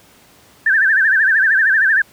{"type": "tone with vibrato", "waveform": "sine", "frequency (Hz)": 1661.2, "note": "G#6", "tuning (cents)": 0, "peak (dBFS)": -10, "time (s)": [0.66, 2.02], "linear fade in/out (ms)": 5, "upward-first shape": "sine", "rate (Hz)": 13, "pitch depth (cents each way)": 150, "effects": ["pink hiss -48 dBFS RMS until 2.12 s", "high-pass 80 Hz 12 dB/octave"]}